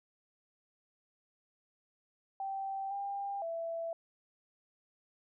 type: tone with pitch steps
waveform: sine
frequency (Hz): 779 / 798 / 665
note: G5 / G5 / E5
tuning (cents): -11 / +31 / +15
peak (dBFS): -35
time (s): 2.4-3.93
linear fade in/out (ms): 2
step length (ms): 510
effects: none